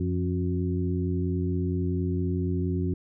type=harmonic tone with a mistuned harmonic; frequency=90.7 Hz; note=F#2; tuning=34 cents flat; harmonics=1 / 2 / 3 / 4; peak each=-27 / -30 / -32 / -33 dBFS; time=0-2.94 s; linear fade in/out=5 ms; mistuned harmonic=2; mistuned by=-62 cents; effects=none